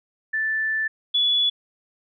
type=tone pair in turn; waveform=sine; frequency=1760 / 3418 Hz; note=A6 / G#7; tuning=0 / +49 cents; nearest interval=major seventh; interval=1149 cents; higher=second; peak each=-21 / -17 dBFS; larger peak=second; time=0.33-0.88 / 1.14-1.5 s; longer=first; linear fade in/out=10 ms; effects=none